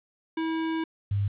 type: tone pair in turn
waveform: square / sine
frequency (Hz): 323.5 / 100.61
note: E4 / G2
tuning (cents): -32 / +46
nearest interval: octave + minor sixth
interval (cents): 2022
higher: first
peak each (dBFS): -27 / -23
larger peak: second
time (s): 0.37-0.84 / 1.11-1.28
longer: first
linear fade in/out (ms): 5
effects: resampled to 8000 Hz + 9-bit